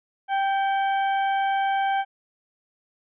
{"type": "harmonic tone with a mistuned harmonic", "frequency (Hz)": 784, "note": "G5", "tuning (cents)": 0, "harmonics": [1, 2, 3, 4], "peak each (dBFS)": [-21, -30, -37, -39], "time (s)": [0.28, 2.05], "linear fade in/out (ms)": 50, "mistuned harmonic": 3, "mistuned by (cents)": -48, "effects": []}